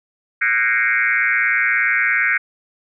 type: tone with frequency modulation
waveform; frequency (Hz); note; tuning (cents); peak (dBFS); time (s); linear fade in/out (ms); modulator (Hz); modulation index
sine; 1863; A#6; -2; -14; 0.41-2.38; 10; 117; 3.7
effects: none